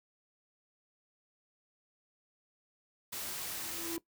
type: noise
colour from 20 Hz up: white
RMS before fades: -40 dBFS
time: 3.12-3.97 s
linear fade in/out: 10 ms
type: tone with exponential growth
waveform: triangle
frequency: 334 Hz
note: E4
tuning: 23 cents sharp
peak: -32 dBFS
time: 3.38-3.98 s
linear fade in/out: 0 ms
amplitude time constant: 130 ms
effects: noise-tail reverb RT60 0.1 s tail -18 dB re dry